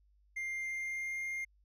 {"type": "tone with pitch glide", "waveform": "triangle", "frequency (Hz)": [2100, 2116], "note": ["C7", "C7"], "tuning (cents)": [6, 19], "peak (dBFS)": -34, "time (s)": [0.36, 1.45], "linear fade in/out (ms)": 10, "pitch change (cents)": 13, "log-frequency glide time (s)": [0.56, 1.21], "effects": ["added 50 Hz sine -65 dBFS peak until 1.64 s"]}